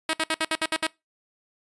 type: tone bursts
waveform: 5% pulse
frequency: 318.7 Hz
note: D#4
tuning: 42 cents sharp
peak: -11 dBFS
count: 8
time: 0.09-0.868 s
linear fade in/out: 2 ms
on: 43 ms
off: 62 ms
effects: noise-tail reverb RT60 0.2 s tail -22 dB re dry + resampled to 24000 Hz